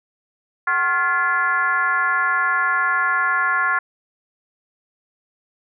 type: tone with frequency modulation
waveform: sine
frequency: 1396.9 Hz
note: F6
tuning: in tune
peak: -16 dBFS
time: 0.67-3.79 s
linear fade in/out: 5 ms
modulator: 322 Hz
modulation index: 1.3
effects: none